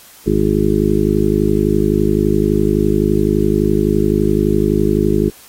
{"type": "harmonic tone", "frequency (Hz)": 51.8, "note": "G#1", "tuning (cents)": -4, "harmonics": [1, 2, 3, 4, 5, 6, 7, 8], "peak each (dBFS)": [-21, -23, -20, -18, -27, -19, -17, -19], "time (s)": [0.26, 5.3], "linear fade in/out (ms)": 10, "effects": ["white hiss -42 dBFS RMS until 5.48 s", "AAC 48 kbps"]}